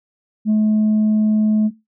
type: tone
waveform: sine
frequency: 214.6 Hz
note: A3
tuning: 43 cents flat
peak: -10 dBFS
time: 0.45-1.71 s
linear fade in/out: 50 ms
effects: noise-tail reverb RT60 0.2 s tail -18 dB re dry + tanh soft clip ceiling -11 dBFS